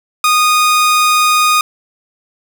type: tone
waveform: sawtooth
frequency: 1235 Hz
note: D#6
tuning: 13 cents flat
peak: -5 dBFS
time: 0.24-1.61 s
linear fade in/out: 2 ms
effects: 7-bit